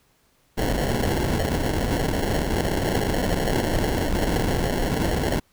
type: noise with sample-and-hold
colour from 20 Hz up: pink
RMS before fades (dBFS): -23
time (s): 0.57-5.4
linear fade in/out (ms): 10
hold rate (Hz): 1225
effects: pink hiss -63 dBFS RMS until 5.52 s